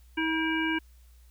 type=harmonic tone with a mistuned harmonic; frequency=320.2 Hz; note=D#4; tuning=50 cents sharp; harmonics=1 / 3 / 5 / 7 / 9; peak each=-28 / -35 / -32 / -33 / -37 dBFS; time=0.17-0.79 s; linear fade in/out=10 ms; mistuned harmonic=7; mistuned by=+62 cents; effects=added 60 Hz sine -52 dBFS peak until 1.3 s + white hiss -66 dBFS RMS until 1.3 s